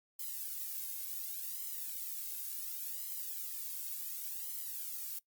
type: noise with flanger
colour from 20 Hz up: violet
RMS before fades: -41 dBFS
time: 0.19-5.19 s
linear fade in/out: 5 ms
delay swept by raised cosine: 0.97 to 1.89 ms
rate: 0.69 Hz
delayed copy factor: +0.85
effects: noise-tail reverb RT60 0.1 s tail -20 dB re dry + Opus 48 kbps